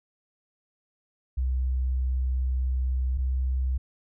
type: tone pair in turn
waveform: sine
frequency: 64 / 64.56 Hz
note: C2 / C2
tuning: -38 / -23 cents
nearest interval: unison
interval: 15 cents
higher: second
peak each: -23 / -23 dBFS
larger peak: neither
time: 1.37-3.18 / 3.18-3.78 s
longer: first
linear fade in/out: 10 ms
effects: none